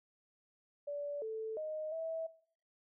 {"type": "tone with pitch steps", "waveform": "sine", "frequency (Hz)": [578, 440.9, 620, 650], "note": ["D5", "A4", "D#5", "E5"], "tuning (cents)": [-28, 4, -6, -24], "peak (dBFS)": -37, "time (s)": [0.87, 2.27], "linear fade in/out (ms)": 10, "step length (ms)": 350, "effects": ["noise-tail reverb RT60 0.6 s tail -20 dB re dry"]}